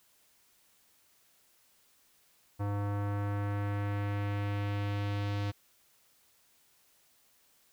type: tone with low-pass filter sweep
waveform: square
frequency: 101.7 Hz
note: G#2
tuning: 36 cents flat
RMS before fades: -33 dBFS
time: 2.59-5.52 s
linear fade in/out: 20 ms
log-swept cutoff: 1100 to 4100 Hz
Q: 1.3
effects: white hiss -67 dBFS RMS until 7.72 s